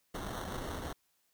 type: noise with sample-and-hold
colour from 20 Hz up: pink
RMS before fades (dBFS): -40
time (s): 0.14-0.93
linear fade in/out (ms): 5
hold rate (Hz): 2450
effects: white hiss -75 dBFS RMS until 1.33 s

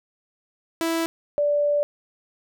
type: tone pair in turn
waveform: sawtooth / sine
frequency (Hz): 329.6 / 583.8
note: E4 / D5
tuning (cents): 0 / -10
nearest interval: minor seventh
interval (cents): 990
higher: second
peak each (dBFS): -18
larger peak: neither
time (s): 0.81-1.06 / 1.38-1.83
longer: second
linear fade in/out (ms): 0
effects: none

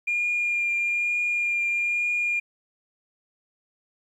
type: tone with vibrato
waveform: sine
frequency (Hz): 2411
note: D7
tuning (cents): +45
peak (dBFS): -21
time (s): 0.07-2.4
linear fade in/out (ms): 10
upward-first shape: triangle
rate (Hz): 1.1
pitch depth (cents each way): 13
effects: tanh soft clip ceiling -18 dBFS + 10-bit

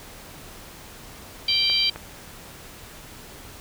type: harmonic tone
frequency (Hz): 784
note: G5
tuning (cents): 0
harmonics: 3 / 4 / 5 / 6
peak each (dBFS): -28 / -23 / -27 / -22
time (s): 1.48-1.9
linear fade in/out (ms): 5
type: clicks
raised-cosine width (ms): 0.5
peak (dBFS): -19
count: 2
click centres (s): 1.699 / 1.96
effects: pink hiss -43 dBFS RMS until 3.6 s

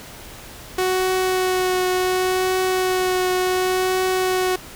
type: tone with vibrato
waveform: sawtooth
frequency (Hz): 370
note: F#4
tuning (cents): 0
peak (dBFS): -14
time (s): 0.78-4.56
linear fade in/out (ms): 5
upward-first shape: triangle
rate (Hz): 0.69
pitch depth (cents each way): 15
effects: pink hiss -39 dBFS RMS until 4.75 s

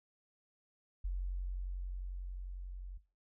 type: tone with level ramp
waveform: sine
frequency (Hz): 45.6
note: F#1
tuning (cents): -24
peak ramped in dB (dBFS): -33 to -42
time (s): 1.04-2.98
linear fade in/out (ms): 10
effects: noise-tail reverb RT60 0.3 s tail -17 dB re dry

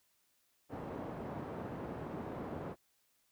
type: band-pass noise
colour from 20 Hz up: pink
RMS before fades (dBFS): -43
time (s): 0.69-2.76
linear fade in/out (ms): 50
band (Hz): 130 to 840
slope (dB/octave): 12
effects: white hiss -75 dBFS RMS until 3.31 s

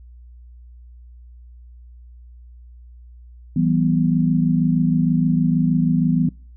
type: chord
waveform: sine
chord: E minor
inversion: none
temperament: equal with one note detuned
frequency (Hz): 164.81 / 191.19 / 246.9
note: E3 / G3 / B3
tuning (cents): 0 / -43 / 0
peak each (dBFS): -18 / -22 / -19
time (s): 3.56-6.29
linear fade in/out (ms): 5
effects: noise-tail reverb RT60 0.4 s tail -23 dB re dry + added 60 Hz sine -40 dBFS peak until 6.56 s

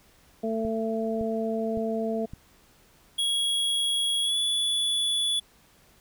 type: harmonic tone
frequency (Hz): 223.2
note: A3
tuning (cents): +25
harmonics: 1 / 2 / 3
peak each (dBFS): -29 / -30 / -31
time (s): 0.43-2.26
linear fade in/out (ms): 10
type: click train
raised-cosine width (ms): 5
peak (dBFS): -26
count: 4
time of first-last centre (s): 0.65-2.335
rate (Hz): 1.78
type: tone with pitch glide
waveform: square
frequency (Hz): 3323 to 3430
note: G#7 to A7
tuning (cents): 0 to -45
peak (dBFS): -24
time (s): 3.18-5.4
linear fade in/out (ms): 10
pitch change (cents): +55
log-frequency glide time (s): 4.22-4.37
effects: pink hiss -59 dBFS RMS until 6 s

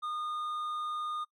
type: tone with hard clipping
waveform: sine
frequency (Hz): 1223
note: D#6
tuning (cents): -30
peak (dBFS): -35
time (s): 0.02-1.25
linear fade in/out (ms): 20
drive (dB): 5
effects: noise-tail reverb RT60 0.1 s tail -19 dB re dry

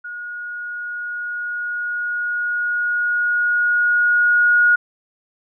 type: tone with level ramp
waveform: sine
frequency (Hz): 1444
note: F#6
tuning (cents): -43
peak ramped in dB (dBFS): -28 to -10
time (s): 0.04-4.76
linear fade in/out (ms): 10
effects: none

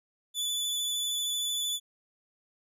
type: tone with vibrato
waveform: sawtooth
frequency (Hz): 3472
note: A7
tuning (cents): -24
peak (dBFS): -26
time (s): 0.34-1.8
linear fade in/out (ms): 50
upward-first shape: sine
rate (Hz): 13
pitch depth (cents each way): 12
effects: resampled to 32000 Hz

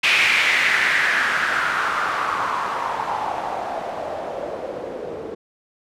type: noise with low-pass filter sweep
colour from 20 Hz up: blue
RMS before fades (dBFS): -22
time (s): 0.03-5.35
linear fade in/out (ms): 10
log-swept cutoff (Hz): 2500 to 430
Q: 3.7
effects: none

